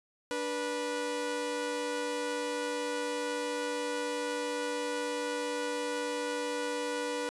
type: tone pair together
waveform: sawtooth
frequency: 293.7 / 488.5 Hz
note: D4 / B4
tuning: 0 / -19 cents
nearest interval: major sixth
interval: 881 cents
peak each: -34 / -29 dBFS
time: 0.31-7.29 s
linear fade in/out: 0 ms
effects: resampled to 24000 Hz